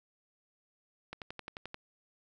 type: click train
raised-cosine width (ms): 0.3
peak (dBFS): -25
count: 8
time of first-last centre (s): 1.13-1.744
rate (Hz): 11.4
effects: none